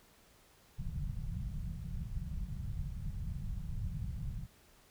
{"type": "low-pass noise", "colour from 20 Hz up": "pink", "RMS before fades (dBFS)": -39, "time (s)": [0.78, 4.47], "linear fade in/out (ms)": 20, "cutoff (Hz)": 180, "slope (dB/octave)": 48, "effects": ["pink hiss -64 dBFS RMS until 4.9 s"]}